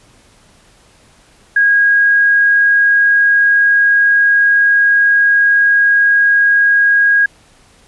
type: tone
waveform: sine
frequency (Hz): 1639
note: G#6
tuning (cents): -23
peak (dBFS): -7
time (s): 1.56-7.26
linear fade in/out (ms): 5
effects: pink hiss -48 dBFS RMS until 7.87 s + resampled to 24000 Hz